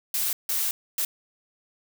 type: noise bursts at uneven times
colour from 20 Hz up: blue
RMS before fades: -26 dBFS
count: 3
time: 0.14-0.33 / 0.49-0.71 / 0.98-1.05 s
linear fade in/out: 2 ms
effects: none